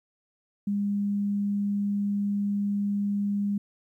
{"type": "tone", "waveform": "sine", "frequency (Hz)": 202.6, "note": "G#3", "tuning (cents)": -43, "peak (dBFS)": -24, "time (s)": [0.67, 3.58], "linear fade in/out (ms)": 5, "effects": ["11-bit"]}